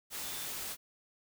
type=tone in noise; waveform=sine; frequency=3527 Hz; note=A7; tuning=3 cents sharp; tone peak=-49 dBFS; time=0.2-0.49 s; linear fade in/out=50 ms; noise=white; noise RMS=-40 dBFS; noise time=0.1-0.77 s; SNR=-12 dB; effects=none